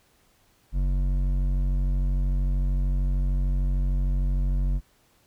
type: tone with hard clipping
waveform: sine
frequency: 46.6 Hz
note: F#1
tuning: 13 cents sharp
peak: -23 dBFS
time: 0.72-4.81 s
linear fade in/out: 50 ms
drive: 9 dB
effects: pink hiss -63 dBFS RMS until 5.26 s